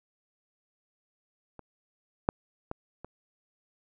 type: clicks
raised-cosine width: 1 ms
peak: -30 / -9 / -20 / -27 dBFS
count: 4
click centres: 1.593 / 2.289 / 2.714 / 3.046 s
effects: none